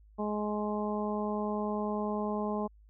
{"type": "harmonic tone", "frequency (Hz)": 210, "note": "G#3", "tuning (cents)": 19, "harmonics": [1, 2, 3, 4, 5], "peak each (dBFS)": [-33, -36, -38, -39, -40], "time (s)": [0.18, 2.68], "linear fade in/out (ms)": 20, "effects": ["added 52 Hz sine -55 dBFS peak until 2.89 s"]}